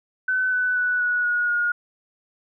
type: tone with pitch steps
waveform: sine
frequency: 1514 / 1497.5 / 1481.1 / 1465 / 1449 / 1433.2 Hz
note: F#6 / F#6 / F#6 / F#6 / F#6 / F6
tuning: +39 / +20 / +1 / -18 / -37 / +44 cents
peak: -19 dBFS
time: 0.28-1.72 s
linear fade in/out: 5 ms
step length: 240 ms
effects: none